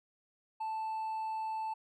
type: tone with hard clipping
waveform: sine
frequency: 880 Hz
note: A5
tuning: in tune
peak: -35 dBFS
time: 0.6-1.74 s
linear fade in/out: 10 ms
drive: 2 dB
effects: none